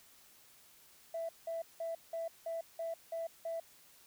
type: tone bursts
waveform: sine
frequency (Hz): 662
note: E5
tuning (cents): +7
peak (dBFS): -35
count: 8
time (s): 1.14-3.6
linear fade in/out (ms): 5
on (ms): 150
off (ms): 180
effects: tanh soft clip ceiling -32 dBFS + white hiss -62 dBFS RMS until 4.06 s